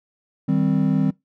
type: chord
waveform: triangle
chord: C minor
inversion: first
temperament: just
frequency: 156.98 / 196.22 / 261.6 Hz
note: Eb3 / G3 / C4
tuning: +16 / +2 / 0 cents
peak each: -19 dBFS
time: 0.48-1.11 s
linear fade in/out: 10 ms
effects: noise-tail reverb RT60 0.2 s tail -24 dB re dry